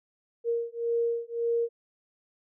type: beating tone pair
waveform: sine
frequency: 466.2 / 468 Hz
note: A#4 / A#4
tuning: 0 / +7 cents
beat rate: 1.8 Hz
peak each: -29 / -29 dBFS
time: 0.44-1.69 s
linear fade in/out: 50 ms
effects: none